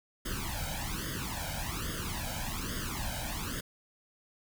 pink noise with flanger, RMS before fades -36 dBFS, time 0.25-3.61 s, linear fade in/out 10 ms, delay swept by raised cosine 0.6 to 1.32 ms, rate 1.2 Hz, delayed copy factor +0.9, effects none

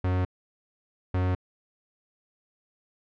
45% pulse tone pair in turn, 91.7 / 91.7 Hz, F#2 / F#2, -15 / -15 cents, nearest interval unison, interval 0 cents, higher neither, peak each -23 dBFS, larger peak neither, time 0.04-0.25 / 1.14-1.35 s, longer neither, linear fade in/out 5 ms, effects low-pass 2000 Hz 12 dB/octave

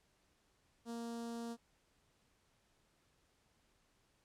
sawtooth tone with notch filter, 233.1 Hz, A#3, in tune, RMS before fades -44 dBFS, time 0.85-1.57 s, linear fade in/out 50 ms, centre 2200 Hz, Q 0.76, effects pink hiss -75 dBFS RMS until 4.24 s + low-pass 10000 Hz 12 dB/octave

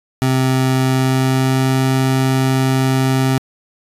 25% pulse tone with pitch glide, 130.8 to 131.94 Hz, C3 to C3, 0 to +15 cents, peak -9 dBFS, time 0.22-3.38 s, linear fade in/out 0 ms, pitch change +15 cents, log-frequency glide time 0.77-1.84 s, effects resampled to 32000 Hz

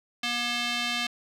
square tone with band-pass filter, 239.8 Hz, A#3, 49 cents sharp, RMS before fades -29 dBFS, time 0.23-1.07 s, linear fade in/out 5 ms, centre 3200 Hz, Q 1.6, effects 9-bit

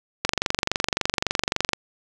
click train, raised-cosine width 0.2 ms, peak -3 dBFS, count 36, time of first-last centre 0.25-1.733 s, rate 23.6 Hz, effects none

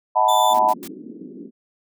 sine chord, B dominant seventh, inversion first, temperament equal with one note detuned, 632 / 740 / 880 / 987.8 Hz, D#5 / F#5 / A5 / B5, +27 / 0 / 0 / 0 cents, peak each -22 / -20 / -18 / -18 dBFS, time 0.15-0.74 s, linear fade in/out 20 ms
sawtooth tone, 3518 Hz, A7, 1 cent flat, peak -21 dBFS, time 0.28-0.54 s, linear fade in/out 10 ms
white band-pass noise, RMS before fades -37 dBFS, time 0.49-1.51 s, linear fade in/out 50 ms, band 190 to 370 Hz, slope 48 dB/octave
white noise bursts, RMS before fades -37 dBFS, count 3, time 0.54-0.877 s, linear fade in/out 2 ms, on 49 ms, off 95 ms
effects none

